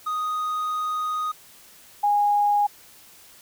triangle / sine tone pair in turn, 1244.5 / 822.7 Hz, D#6 / G#5, 0 / -17 cents, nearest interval perfect fifth, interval 717 cents, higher first, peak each -22 / -17 dBFS, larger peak second, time 0.06-1.32 / 2.03-2.67 s, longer first, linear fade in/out 10 ms, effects white hiss -50 dBFS RMS until 3.41 s

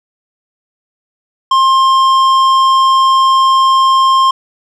sine tone with tanh clipping, 1060 Hz, C6, 22 cents sharp, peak -8 dBFS, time 1.51-4.31 s, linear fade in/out 5 ms, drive 11 dB, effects none

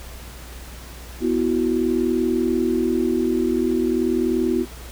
sine chord, B suspended fourth, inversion none, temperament equal, 246.9 / 329.6 / 370 Hz, B3 / E4 / F#4, 0 / 0 / 0 cents, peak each -22 dBFS, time 1.2-4.66 s, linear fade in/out 50 ms, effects added 60 Hz sine -37 dBFS peak until 4.91 s + pink hiss -41 dBFS RMS until 4.91 s

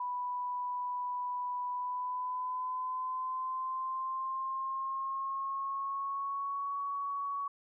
sine tone with pitch glide, 987.8 to 1121.7 Hz, B5 to C#6, 0 to +20 cents, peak -33 dBFS, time 0-7.48 s, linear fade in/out 5 ms, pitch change +220 cents, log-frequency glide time 1.68-6.75 s, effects none

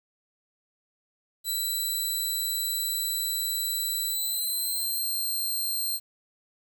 5% pulse tone with pitch glide, 3983 to 4169 Hz, B7 to C8, +14 to -7 cents, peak -20 dBFS, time 1.44-6 s, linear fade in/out 50 ms, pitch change +79 cents, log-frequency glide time 4.08-5.04 s, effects 9-bit

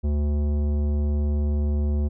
triangle tone with tanh clipping, 73.42 Hz, D2, in tune, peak -22 dBFS, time 0.03-2.09 s, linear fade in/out 20 ms, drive 18 dB, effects none

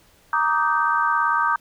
sine chord, Eb major seventh, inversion second, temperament just, 933.4 / 1166.7 / 1244.5 / 1555.6 Hz, Bb5 / D6 / Eb6 / G6, +2 / -12 / 0 / -14 cents, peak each -23 dBFS, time 0.33-1.56 s, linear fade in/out 2 ms, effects pink hiss -56 dBFS RMS until 1.6 s

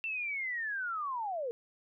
sine linear sweep, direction down, 2700 to 450.5 Hz, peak -33 dBFS, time 0.04-1.51 s, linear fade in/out 0 ms, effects none

